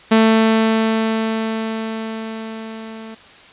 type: tone with level ramp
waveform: sawtooth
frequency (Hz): 222.1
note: A3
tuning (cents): +16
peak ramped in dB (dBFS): -5 to -28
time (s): 0.11-3.15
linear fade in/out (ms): 10
effects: white hiss -43 dBFS RMS until 3.52 s + resampled to 8000 Hz